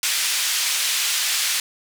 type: band-pass noise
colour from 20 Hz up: pink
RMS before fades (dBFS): -22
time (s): 0.03-1.6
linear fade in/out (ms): 2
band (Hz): 2600 to 11000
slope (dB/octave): 12
effects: none